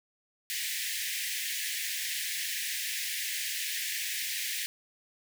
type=high-pass noise; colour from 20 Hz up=pink; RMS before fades=-34 dBFS; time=0.5-4.66 s; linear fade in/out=0 ms; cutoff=1700 Hz; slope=96 dB/octave; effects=none